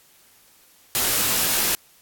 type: noise with comb filter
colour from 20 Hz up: white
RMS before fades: -21 dBFS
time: 0.95-1.75 s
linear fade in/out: 0 ms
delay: 19 ms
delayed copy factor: -0.95
effects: white hiss -55 dBFS RMS until 2.01 s + AAC 64 kbps